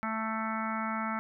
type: harmonic tone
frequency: 221 Hz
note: A3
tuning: 8 cents sharp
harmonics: 1 / 3 / 4 / 5 / 6 / 7 / 8 / 9 / 10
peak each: -35 / -42 / -38 / -43 / -35 / -45 / -46 / -46 / -43 dBFS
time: 0.03-1.19 s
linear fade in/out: 0 ms
effects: none